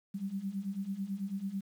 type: beating tone pair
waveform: sine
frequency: 190.2 / 199.3 Hz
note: F#3 / G3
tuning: +48 / +29 cents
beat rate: 9.1 Hz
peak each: -39 / -36 dBFS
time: 0.14-1.61 s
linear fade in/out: 10 ms
effects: 10-bit